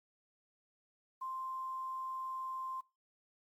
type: tone with quantisation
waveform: sine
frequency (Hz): 1046.5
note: C6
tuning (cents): 0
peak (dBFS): -38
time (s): 1.21-2.81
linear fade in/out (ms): 10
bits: 11
effects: noise-tail reverb RT60 0.3 s tail -22 dB re dry + MP3 96 kbps